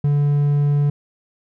triangle tone, 144.7 Hz, D3, 25 cents flat, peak -12 dBFS, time 0.04-0.9 s, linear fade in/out 5 ms, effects none

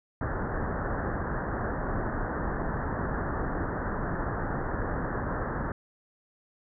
pink low-pass noise, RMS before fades -31 dBFS, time 0.21-5.72 s, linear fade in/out 2 ms, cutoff 1800 Hz, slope 96 dB/octave, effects none

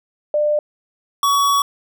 sine / square tone pair in turn, 597 / 1127 Hz, D5 / C#6, +28 / +28 cents, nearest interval major seventh, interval 1100 cents, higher second, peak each -14 dBFS, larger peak neither, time 0.34-0.59 / 1.23-1.62 s, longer second, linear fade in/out 2 ms, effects none

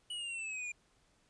square exponential sweep, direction down, 2953 to 2400 Hz, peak -39 dBFS, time 0.1-0.72 s, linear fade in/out 5 ms, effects pink hiss -71 dBFS RMS until 1.29 s + resampled to 22050 Hz

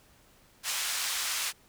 white band-pass noise, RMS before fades -32 dBFS, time 0.63-1.53 s, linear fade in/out 50 ms, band 1100 to 8200 Hz, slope 12 dB/octave, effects pink hiss -61 dBFS RMS until 1.68 s

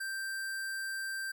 square tone, 1570 Hz, G6, 2 cents sharp, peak -36 dBFS, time 0-1.32 s, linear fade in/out 10 ms, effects none

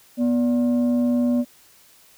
sine tone pair together, 244.3 / 581 Hz, B3 / D5, -19 / -19 cents, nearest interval octave + minor third, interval 1500 cents, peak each -16 / -26 dBFS, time 0.17-1.45 s, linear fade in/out 50 ms, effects tanh soft clip ceiling -13 dBFS + white hiss -53 dBFS RMS until 2.17 s

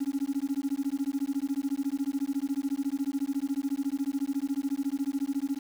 triangle tone with tremolo, 277.2 Hz, C#4, in tune, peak -20 dBFS, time 0-5.59 s, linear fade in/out 20 ms, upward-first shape sine, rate 14 Hz, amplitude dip 100%, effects tanh soft clip ceiling -22 dBFS + 8-bit

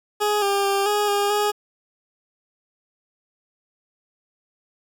20% pulse tone with pitch steps, 417.5 / 399.1 / 396.2 / 415.2 / 406.1 / 415.6 Hz, G#4 / G4 / G4 / G#4 / G#4 / G#4, +9 / +31 / +18 / 0 / -39 / +1 cents, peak -14 dBFS, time 0.2-1.52 s, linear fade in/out 20 ms, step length 220 ms, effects 8-bit

